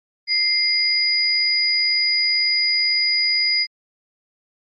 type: tone pair together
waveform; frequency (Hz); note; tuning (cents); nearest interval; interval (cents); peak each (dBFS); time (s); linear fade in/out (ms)
sine; 2093 / 4909; C7 / D#8; 0 / -24; octave + minor third; 1476; -21 / -17; 0.27-3.67; 50
effects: MP3 32 kbps